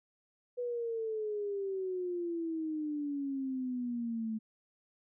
sine exponential sweep, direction down, 493.9 to 217.5 Hz, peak -33 dBFS, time 0.57-4.39 s, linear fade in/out 20 ms, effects none

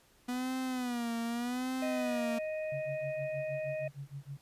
45% pulse tone with vibrato, 245.1 Hz, B3, 13 cents flat, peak -33 dBFS, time 0.28-2.39 s, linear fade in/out 10 ms, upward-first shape sine, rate 0.83 Hz, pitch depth 100 cents each way
harmonic tone, 622.3 Hz, D#5, in tune, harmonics 1 / 3 / 4, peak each -34 / -50 / -46 dBFS, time 1.82-3.88 s, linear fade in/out 5 ms
sine tone with tremolo, 140 Hz, C#3, 18 cents sharp, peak -38 dBFS, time 2.72-4.37 s, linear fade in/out 2 ms, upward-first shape sine, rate 6.4 Hz, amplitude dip 100%
effects pink hiss -65 dBFS RMS until 4.41 s + resampled to 32000 Hz

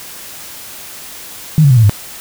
sine tone with pitch steps, 155.56 / 140.2 / 126.35 / 113.88 / 102.63 Hz, D#3 / C#3 / B2 / A#2 / G#2, 0 / +20 / +40 / -40 / -20 cents, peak -4 dBFS, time 1.58-1.895 s, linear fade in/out 0 ms, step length 63 ms, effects white hiss -31 dBFS RMS until 2.2 s

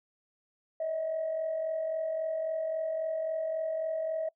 sine tone pair together, 598 / 641.7 Hz, D5 / E5, +31 / -47 cents, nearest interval minor second, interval 122 cents, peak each -39 / -29 dBFS, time 0.8-4.29 s, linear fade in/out 5 ms, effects noise-tail reverb RT60 0.1 s tail -23 dB re dry + tanh soft clip ceiling -25 dBFS

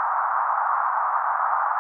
white band-pass noise, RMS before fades -23 dBFS, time 0-1.79 s, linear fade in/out 0 ms, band 790 to 1300 Hz, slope 48 dB/octave, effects none

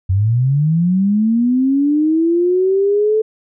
sine linear sweep, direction up, 90 to 439.7 Hz, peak -11 dBFS, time 0.09-3.22 s, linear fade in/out 10 ms, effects none

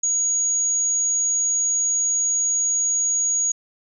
sine tone, 6710 Hz, G#8, 17 cents sharp, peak -18 dBFS, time 0.03-3.52 s, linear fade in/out 5 ms, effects none

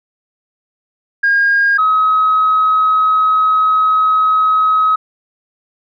sine tone pair in turn, 1622 / 1273.6 Hz, G#6 / D#6, -41 / +40 cents, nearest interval major third, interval 419 cents, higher first, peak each -8 dBFS, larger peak neither, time 1.23-1.78 / 1.78-4.96 s, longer second, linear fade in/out 10 ms, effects tanh soft clip ceiling -5 dBFS

